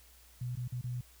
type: tone with dropouts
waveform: sine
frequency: 123.47 Hz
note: B2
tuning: in tune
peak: -34 dBFS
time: 0.41-1.01 s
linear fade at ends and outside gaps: 5 ms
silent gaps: 0.555-0.571 / 0.678-0.722 / 0.813-0.84 s
effects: added 60 Hz sine -60 dBFS peak until 1.2 s + white hiss -61 dBFS RMS until 1.2 s